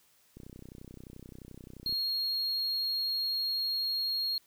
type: click train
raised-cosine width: 3 ms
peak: -34 dBFS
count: 50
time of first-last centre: 0.37-1.926 s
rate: 31.5 Hz
type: tone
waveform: triangle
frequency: 4272 Hz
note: C8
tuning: 35 cents sharp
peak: -28 dBFS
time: 1.86-4.38 s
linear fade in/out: 2 ms
effects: white hiss -66 dBFS RMS until 4.46 s